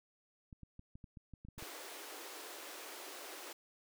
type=clicks; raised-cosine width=5 ms; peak=-39 dBFS; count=11; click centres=0.528 / 0.633 / 0.794 / 0.955 / 1.042 / 1.172 / 1.337 / 1.45 / 1.486 / 1.58 / 1.625 s
type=high-pass noise; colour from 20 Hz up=pink; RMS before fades=-49 dBFS; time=1.58-3.53 s; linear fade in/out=5 ms; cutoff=310 Hz; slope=48 dB/octave
effects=none